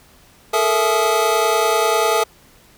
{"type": "tone cluster", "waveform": "square", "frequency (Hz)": [432.6, 462.7, 662, 854, 1236], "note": ["A4", "A#4", "E5", "G#5", "D#6"], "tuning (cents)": [-29, -13, 7, 48, -12], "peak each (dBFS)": -22, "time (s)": [0.53, 2.24], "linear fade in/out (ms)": 10, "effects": ["pink hiss -50 dBFS RMS until 2.77 s"]}